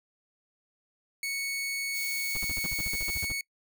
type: tone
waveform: sawtooth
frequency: 2217 Hz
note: C#7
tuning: in tune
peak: -27 dBFS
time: 1.23-3.41 s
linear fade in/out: 2 ms
type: noise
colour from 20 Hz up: violet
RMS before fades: -38 dBFS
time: 1.92-3.29 s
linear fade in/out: 50 ms
type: noise bursts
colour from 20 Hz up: brown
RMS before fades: -36 dBFS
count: 14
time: 2.35-3.32 s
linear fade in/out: 0 ms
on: 21 ms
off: 52 ms
effects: noise-tail reverb RT60 0.1 s tail -25 dB re dry